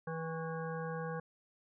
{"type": "harmonic tone with a mistuned harmonic", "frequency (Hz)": 162.8, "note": "E3", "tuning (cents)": -21, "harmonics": [1, 3, 5, 7, 9, 10], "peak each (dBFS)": [-40, -41, -47, -47, -51, -49], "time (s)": [0.07, 1.2], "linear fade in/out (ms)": 5, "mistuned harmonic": 7, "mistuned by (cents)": -46, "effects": []}